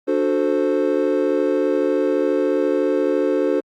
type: chord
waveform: triangle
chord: D dominant seventh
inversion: none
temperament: equal with one note detuned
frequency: 293.7 / 365.7 / 440 / 523.3 Hz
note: D4 / F#4 / A4 / C5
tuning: 0 / -20 / 0 / 0 cents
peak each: -20 dBFS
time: 0.07-3.61 s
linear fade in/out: 20 ms
effects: Opus 48 kbps